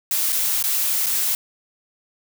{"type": "noise with dropouts", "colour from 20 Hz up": "blue", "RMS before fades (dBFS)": -21, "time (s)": [0.11, 1.35], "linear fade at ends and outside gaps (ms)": 1, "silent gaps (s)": [[0.322, 0.327], [0.626, 0.639], [1.061, 1.066]], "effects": []}